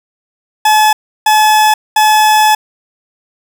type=tone bursts at uneven times; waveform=40% pulse; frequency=858 Hz; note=A5; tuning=44 cents flat; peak=-5 dBFS; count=3; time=0.65-0.93 / 1.26-1.74 / 1.96-2.55 s; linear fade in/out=5 ms; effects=none